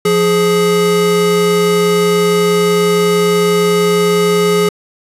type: tone pair together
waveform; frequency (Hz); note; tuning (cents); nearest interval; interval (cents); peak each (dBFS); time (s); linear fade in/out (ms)
square; 174.61 / 417.7; F3 / G#4; 0 / +10; octave + minor third; 1510; -17 / -11; 0.05-4.69; 5
effects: resampled to 32000 Hz + 8-bit